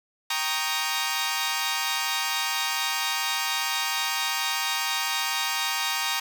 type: chord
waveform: 10% pulse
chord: Eb dominant seventh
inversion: first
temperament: equal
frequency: 784 / 932.3 / 1108.7 / 1244.5 Hz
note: G5 / Bb5 / Db6 / Eb6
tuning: 0 / 0 / 0 / 0 cents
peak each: -24 / -20 / -24 / -23 dBFS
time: 0.3-6.2 s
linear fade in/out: 5 ms
effects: none